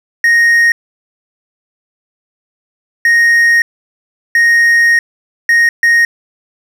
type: tone bursts at uneven times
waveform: triangle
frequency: 1864.7 Hz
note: A#6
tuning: in tune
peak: -4 dBFS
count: 5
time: 0.24-0.72 / 3.05-3.62 / 4.35-4.99 / 5.49-5.69 / 5.83-6.05 s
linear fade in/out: 2 ms
effects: none